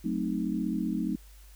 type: chord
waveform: sine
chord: F# diminished seventh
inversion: none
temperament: equal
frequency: 185 / 220 / 261.6 / 311.1 Hz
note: F#3 / A3 / C4 / Eb4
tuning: 0 / 0 / 0 / 0 cents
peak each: -33 / -32 / -34 / -33 dBFS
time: 0.04-1.16 s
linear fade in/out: 10 ms
effects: added 50 Hz sine -49 dBFS peak until 1.55 s + white hiss -59 dBFS RMS until 1.55 s